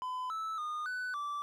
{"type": "tone with pitch steps", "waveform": "triangle", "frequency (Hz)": [1011, 1310, 1223, 1496, 1164], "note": ["B5", "E6", "D#6", "F#6", "D6"], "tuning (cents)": [40, -11, -30, 19, -16], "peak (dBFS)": -33, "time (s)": [0.02, 1.42], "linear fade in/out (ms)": 0, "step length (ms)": 280, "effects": []}